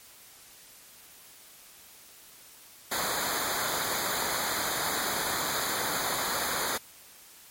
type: noise with comb filter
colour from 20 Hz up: pink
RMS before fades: -30 dBFS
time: 2.91-6.78 s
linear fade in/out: 10 ms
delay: 0.36 ms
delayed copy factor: -1
effects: white hiss -52 dBFS RMS until 7.5 s + MP3 64 kbps